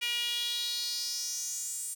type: tone with high-pass filter sweep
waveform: sawtooth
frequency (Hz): 478.3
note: A#4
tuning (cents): +44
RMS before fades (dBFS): -34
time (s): 0.01-1.95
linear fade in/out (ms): 20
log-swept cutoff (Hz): 2600 to 8600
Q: 4.8
effects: none